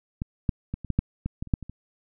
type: clicks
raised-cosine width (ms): 5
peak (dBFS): -16 / -10 / -17 / -24 / -13 / -8 / -16 / -18 / -30 / -9 / -25 / -26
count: 12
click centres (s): 0.219 / 0.492 / 0.74 / 0.847 / 0.903 / 0.99 / 1.26 / 1.425 / 1.473 / 1.538 / 1.627 / 1.696
effects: none